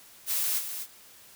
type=noise with echo; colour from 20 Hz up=blue; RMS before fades=-28 dBFS; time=0.26-0.62 s; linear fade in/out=50 ms; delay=250 ms; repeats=1; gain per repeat=-8 dB; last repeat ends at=0.87 s; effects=white hiss -53 dBFS RMS until 1.35 s